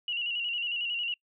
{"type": "tone with vibrato", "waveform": "sine", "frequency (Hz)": 2835, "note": "F7", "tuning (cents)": 25, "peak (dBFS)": -29, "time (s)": [0.08, 1.14], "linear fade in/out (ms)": 2, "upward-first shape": "square", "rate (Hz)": 11, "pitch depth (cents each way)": 47, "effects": ["noise-tail reverb RT60 0.1 s tail -26 dB re dry"]}